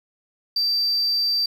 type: tone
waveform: sine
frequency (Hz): 4671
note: D8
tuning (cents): -10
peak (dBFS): -17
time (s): 0.56-1.46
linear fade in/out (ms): 5
effects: tanh soft clip ceiling -16 dBFS + 8-bit